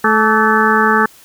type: harmonic tone with a mistuned harmonic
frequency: 217.5 Hz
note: A3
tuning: 20 cents flat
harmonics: 1 / 2 / 4 / 5 / 6 / 7 / 8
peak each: -17 / -17 / -17 / -17 / -17 / -17 / -17 dBFS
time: 0.04-1.06 s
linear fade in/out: 5 ms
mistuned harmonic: 5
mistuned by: +88 cents
effects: white hiss -44 dBFS RMS until 1.24 s

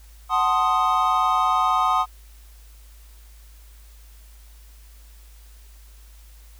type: chord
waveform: triangle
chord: F# diminished seventh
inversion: none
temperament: equal with one note detuned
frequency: 744.3 / 880 / 1046.5 / 1244.5 Hz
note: F#5 / A5 / C6 / Eb6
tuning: +10 / 0 / 0 / 0 cents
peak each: -22 / -25 / -21 / -19 dBFS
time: 0.29-2.06 s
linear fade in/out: 50 ms
effects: added 53 Hz sine -44 dBFS peak until 6.59 s + white hiss -55 dBFS RMS until 6.59 s

